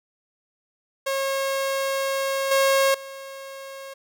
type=tone with level steps; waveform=sawtooth; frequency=543 Hz; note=C#5; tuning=36 cents flat; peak=-19 / -13 / -32 dBFS; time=1.06-3.94 s; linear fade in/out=10 ms; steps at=2.51 / 2.94 s; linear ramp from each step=5 ms; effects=none